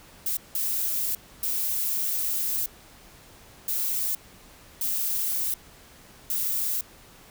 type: noise bursts at uneven times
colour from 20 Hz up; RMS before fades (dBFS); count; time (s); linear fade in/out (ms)
violet; -27; 6; 0.26-0.37 / 0.55-1.15 / 1.43-2.66 / 3.68-4.15 / 4.81-5.54 / 6.3-6.81; 2
effects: pink hiss -51 dBFS RMS until 7.3 s